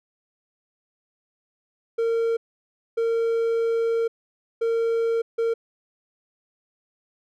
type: tone bursts at uneven times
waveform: triangle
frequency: 458.7 Hz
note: A#4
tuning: 28 cents flat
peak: -18 dBFS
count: 4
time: 1.98-2.37 / 2.97-4.08 / 4.61-5.22 / 5.38-5.54 s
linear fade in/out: 10 ms
effects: none